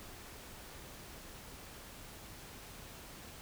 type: silence
effects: pink hiss -51 dBFS RMS until 3.41 s